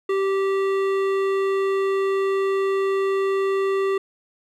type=tone with hard clipping; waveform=sine; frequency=389.3 Hz; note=G4; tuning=12 cents flat; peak=-21 dBFS; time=0.09-3.98 s; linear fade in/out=5 ms; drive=13 dB; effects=none